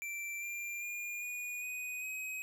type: tone with pitch steps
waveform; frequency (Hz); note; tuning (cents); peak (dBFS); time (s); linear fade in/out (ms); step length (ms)
square; 2346 / 2381 / 2418 / 2454 / 2491 / 2529; D7 / D7 / D7 / D#7 / D#7 / D#7; -2 / +23 / +50 / -25 / +1 / +28; -39; 0.02-2.42; 0; 400
effects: none